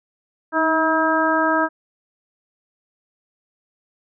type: harmonic tone with a mistuned harmonic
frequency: 320.6 Hz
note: E4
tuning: 48 cents flat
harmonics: 1 / 2 / 3 / 4 / 5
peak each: -22 / -22 / -22 / -22 / -22 dBFS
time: 0.52-1.69 s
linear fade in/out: 50 ms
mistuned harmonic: 1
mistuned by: -29 cents
effects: none